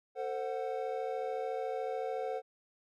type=chord; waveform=triangle; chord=F# diminished; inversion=first; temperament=equal with one note detuned; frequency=449.5 / 523.3 / 740 Hz; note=A4 / C5 / F#5; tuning=+37 / 0 / 0 cents; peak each=-36 / -36 / -37 dBFS; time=0.15-2.42 s; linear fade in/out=50 ms; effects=none